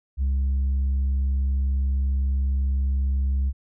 sine tone, 67.3 Hz, C2, 49 cents sharp, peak -17 dBFS, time 0.17-3.53 s, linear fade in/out 50 ms, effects tanh soft clip ceiling -19 dBFS

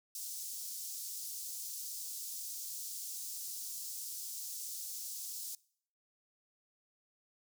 pink high-pass noise, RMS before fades -43 dBFS, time 0.15-5.55 s, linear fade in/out 2 ms, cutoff 5400 Hz, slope 24 dB/octave, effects noise-tail reverb RT60 0.6 s tail -23 dB re dry

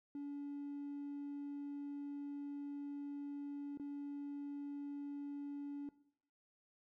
triangle tone with dropouts, 285.5 Hz, D4, 49 cents flat, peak -39 dBFS, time 0.15-5.89 s, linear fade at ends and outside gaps 2 ms, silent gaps 3.774-3.797 s, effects noise-tail reverb RT60 0.7 s tail -20 dB re dry + tanh soft clip ceiling -38 dBFS

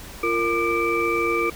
sine tone cluster, 344.4 / 461.3 / 1196 / 2322 Hz, F4 / A#4 / D6 / D7, -24 / -18 / +31 / -20 cents, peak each -25 dBFS, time 0.23-1.5 s, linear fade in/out 5 ms, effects added 60 Hz sine -47 dBFS peak until 1.55 s + pink hiss -40 dBFS RMS until 1.55 s

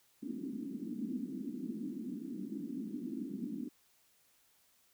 white band-pass noise, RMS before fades -41 dBFS, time 0.22-3.69 s, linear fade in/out 10 ms, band 200 to 300 Hz, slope 48 dB/octave, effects white hiss -70 dBFS RMS until 4.93 s

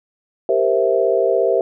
sine chord, C dominant seventh, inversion second, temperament equal, 392 / 466.2 / 523.3 / 659.3 Hz, G4 / Bb4 / C5 / E5, 0 / 0 / 0 / 0 cents, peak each -19 dBFS, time 0.49-1.61 s, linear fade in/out 2 ms, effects none

